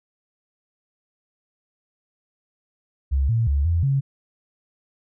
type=tone with pitch steps; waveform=sine; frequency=68.2 / 114.5 / 70.8 / 84.5 / 137.1 Hz; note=C#2 / A#2 / C#2 / E2 / C#3; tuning=-28 / -31 / +37 / +43 / -19 cents; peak=-17 dBFS; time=3.11-4.01 s; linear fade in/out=20 ms; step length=180 ms; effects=none